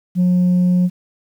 sine tone, 179.9 Hz, F#3, 48 cents flat, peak -9 dBFS, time 0.15-0.9 s, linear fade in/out 50 ms, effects tanh soft clip ceiling -10 dBFS + 8-bit

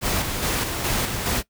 pink noise with tremolo, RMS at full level -23 dBFS, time 0.01-1.43 s, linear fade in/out 50 ms, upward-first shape square, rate 2.4 Hz, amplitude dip 40%, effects noise-tail reverb RT60 0.1 s tail -19 dB re dry

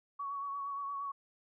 sine tone with vibrato, 1121 Hz, C#6, 19 cents sharp, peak -36 dBFS, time 0.19-1.12 s, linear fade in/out 10 ms, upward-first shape triangle, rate 8.6 Hz, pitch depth 32 cents each way, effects none

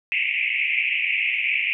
white band-pass noise, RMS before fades -23 dBFS, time 0.12-1.73 s, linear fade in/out 0 ms, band 2100 to 2700 Hz, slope 96 dB/octave, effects none

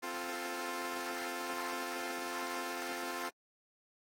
10% pulse chord, F major, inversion second, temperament equal, 261.6 / 349.2 / 440 Hz, C4 / F4 / A4, 0 / 0 / 0 cents, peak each -35 / -32 / -37 dBFS, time 0.02-3.3 s, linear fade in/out 20 ms, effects AAC 48 kbps

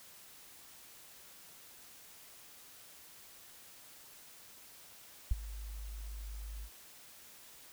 sine tone with ADSR envelope, 51.91 Hz, G#1, in tune, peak -21 dBFS, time 5.31-6.7 s, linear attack 5 ms, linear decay 20 ms, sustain -20 dB, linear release 73 ms, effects tanh soft clip ceiling -20 dBFS + white hiss -56 dBFS RMS until 7.72 s

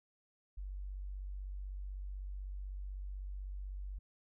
sine tone, 48 Hz, G1, 36 cents flat, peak -40 dBFS, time 0.57-3.99 s, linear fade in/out 10 ms, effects none

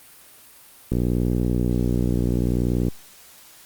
click train, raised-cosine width 3 ms, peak -9 dBFS, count 120, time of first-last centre 0.92-2.884 s, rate 60.6 Hz, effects white hiss -48 dBFS RMS until 3.65 s + Opus 32 kbps

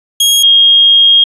sawtooth / sine tone pair in turn, 3277 / 3249 Hz, G#7 / G#7, -24 / -39 cents, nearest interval unison, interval 15 cents, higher first, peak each -3 dBFS, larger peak neither, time 0.2-0.43 / 0.43-1.24 s, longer second, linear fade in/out 5 ms, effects resampled to 32000 Hz

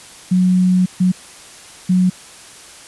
sine tone bursts at uneven times, 183.1 Hz, F#3, 18 cents flat, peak -10 dBFS, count 3, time 0.31-0.86 / 1-1.12 / 1.89-2.1 s, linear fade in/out 10 ms, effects white hiss -39 dBFS RMS until 2.87 s + resampled to 24000 Hz

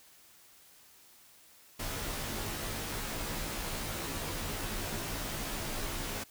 pink noise with comb filter, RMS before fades -37 dBFS, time 1.79-6.24 s, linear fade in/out 10 ms, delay 16 ms, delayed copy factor -1, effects white hiss -59 dBFS RMS until 6.3 s

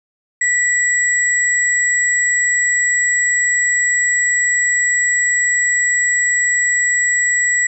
sine tone pair together, 1950 / 7739 Hz, B6 / B8, -23 / -36 cents, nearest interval 2 octaves, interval 2387 cents, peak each -14 / -18 dBFS, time 0.41-7.67 s, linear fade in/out 5 ms, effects none

